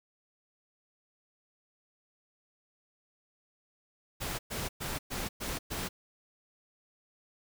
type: noise bursts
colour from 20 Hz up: pink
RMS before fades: -36 dBFS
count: 6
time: 4.2-5.89 s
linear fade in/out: 20 ms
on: 190 ms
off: 110 ms
effects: none